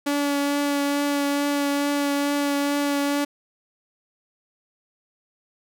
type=tone with vibrato; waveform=sawtooth; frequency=285.5 Hz; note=D4; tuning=49 cents flat; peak=-17 dBFS; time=0.06-3.25 s; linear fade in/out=10 ms; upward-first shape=triangle; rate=2.3 Hz; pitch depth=15 cents each way; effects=none